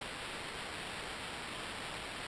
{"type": "noise with sample-and-hold", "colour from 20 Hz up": "white", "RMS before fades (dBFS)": -43, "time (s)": [0.01, 2.27], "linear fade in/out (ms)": 5, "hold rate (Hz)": 6300, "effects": ["resampled to 22050 Hz"]}